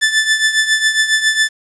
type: tone with tremolo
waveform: sawtooth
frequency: 1755 Hz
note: A6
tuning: 5 cents flat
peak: -5 dBFS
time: 0.01-1.49 s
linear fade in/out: 20 ms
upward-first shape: triangle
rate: 7.3 Hz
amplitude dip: 75%
effects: resampled to 22050 Hz + 7-bit